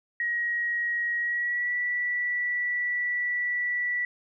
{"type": "tone with pitch glide", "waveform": "sine", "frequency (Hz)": [1896, 1956.1], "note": ["A#6", "B6"], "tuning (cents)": [29, -17], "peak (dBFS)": -25, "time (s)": [0.2, 4.05], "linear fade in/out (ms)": 2, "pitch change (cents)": 54, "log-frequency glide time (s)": [1.19, 1.75], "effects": []}